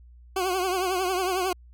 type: tone with vibrato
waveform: 20% pulse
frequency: 370 Hz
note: F#4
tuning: in tune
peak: -19 dBFS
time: 0.36-1.53 s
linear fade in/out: 5 ms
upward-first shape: triangle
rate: 11 Hz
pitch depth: 91 cents each way
effects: added 60 Hz sine -47 dBFS peak until 1.73 s